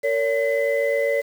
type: tone cluster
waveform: sine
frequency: 458.3 / 566 / 2023 Hz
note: A#4 / C#5 / B6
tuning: -29 / +36 / +41 cents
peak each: -23 / -20 / -26 dBFS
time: 0.03-1.22 s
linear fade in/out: 20 ms
effects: tanh soft clip ceiling -10 dBFS + 7-bit